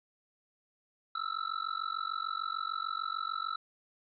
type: tone with amplitude modulation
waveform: square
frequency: 1318.5 Hz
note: E6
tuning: in tune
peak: -30 dBFS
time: 1.15-3.56 s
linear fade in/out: 5 ms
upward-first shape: sine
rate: 46.7 Hz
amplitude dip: 100%
effects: resampled to 11025 Hz + 12-bit